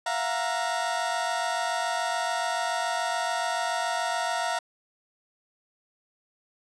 30% pulse tone cluster, 674 / 721 / 933 Hz, E5 / F#5 / A#5, +38 / -45 / +1 cents, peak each -28 dBFS, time 0.06-4.59 s, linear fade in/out 5 ms, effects resampled to 22050 Hz

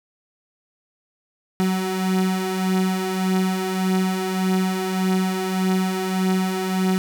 35% pulse beating tone pair, 186.1 / 187.8 Hz, F#3 / F#3, +10 / +26 cents, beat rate 1.7 Hz, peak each -24 / -19 dBFS, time 1.6-6.98 s, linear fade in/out 0 ms, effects none

